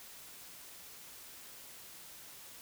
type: silence
effects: white hiss -52 dBFS RMS until 2.61 s